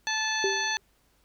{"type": "harmonic tone", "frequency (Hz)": 872, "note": "A5", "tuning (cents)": -16, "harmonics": [1, 2, 3, 4, 5, 7], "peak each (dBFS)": [-33, -30, -35, -35, -34, -35], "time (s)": [0.07, 0.77], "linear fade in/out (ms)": 0}
{"type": "tone with exponential decay", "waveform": "sine", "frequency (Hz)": 392, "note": "G4", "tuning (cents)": 0, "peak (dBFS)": -22, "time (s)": [0.44, 0.8], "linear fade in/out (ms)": 1, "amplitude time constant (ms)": 77}
{"effects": ["added 50 Hz sine -67 dBFS peak until 1.24 s", "pink hiss -67 dBFS RMS until 1.24 s"]}